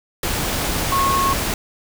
sine tone in noise, 1092 Hz, C#6, 26 cents flat, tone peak -16 dBFS, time 0.92-1.33 s, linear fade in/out 2 ms, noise pink, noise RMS -22 dBFS, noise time 0.23-1.54 s, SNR +3 dB, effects none

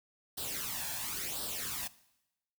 white noise with flanger, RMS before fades -38 dBFS, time 0.37-1.88 s, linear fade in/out 10 ms, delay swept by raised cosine 0.22 to 1.22 ms, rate 0.95 Hz, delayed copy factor +0.7, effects noise-tail reverb RT60 0.9 s tail -19 dB re dry

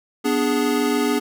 square chord, G# diminished, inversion first, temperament equal, 246.9 / 293.7 / 415.3 Hz, B3 / D4 / G#4, 0 / 0 / 0 cents, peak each -23 dBFS, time 0.24-1.2 s, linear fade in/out 20 ms, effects none

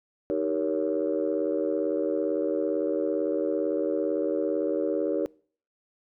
sine chord, Eb dominant seventh, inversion none, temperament just, 311.1 / 388.9 / 466.7 / 560 Hz, Eb4 / G4 / Bb4 / Db5, 0 / -14 / +2 / +18 cents, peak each -29 dBFS, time 0.3-5.26 s, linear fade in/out 0 ms, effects noise-tail reverb RT60 0.5 s tail -25 dB re dry + tanh soft clip ceiling -16 dBFS

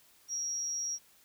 sine tone with amplitude modulation, 5660 Hz, F8, 22 cents sharp, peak -30 dBFS, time 0.28-0.99 s, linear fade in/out 50 ms, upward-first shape sine, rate 156 Hz, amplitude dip 50%, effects white hiss -63 dBFS RMS until 1.24 s

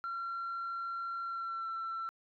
sine tone with pitch glide, 1367 to 1343.5 Hz, F6 to E6, -37 to +33 cents, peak -34 dBFS, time 0.04-2.09 s, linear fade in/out 0 ms, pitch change -30 cents, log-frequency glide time 1.24-1.67 s, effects tanh soft clip ceiling -33 dBFS

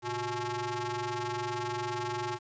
sawtooth ring-modulated tone, 246.9 Hz, B3, in tune, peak -25 dBFS, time 0.02-2.39 s, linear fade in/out 50 ms, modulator 606 Hz, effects resampled to 16000 Hz + 10-bit

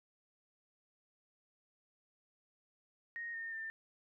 sine tone with pitch steps, 1864.7 / 1828.4 / 1792.9 Hz, A#6 / A#6 / A6, 0 / -34 / +32 cents, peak -40 dBFS, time 3.16-3.7 s, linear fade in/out 0 ms, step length 180 ms, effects none

